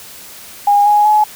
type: tone with pitch steps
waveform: sine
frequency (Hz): 816 / 831.7 / 847.7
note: G#5 / G#5 / G#5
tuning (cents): -31 / +2 / +35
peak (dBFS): -7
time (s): 0.67-1.24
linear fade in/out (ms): 5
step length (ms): 190
effects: white hiss -35 dBFS RMS until 1.35 s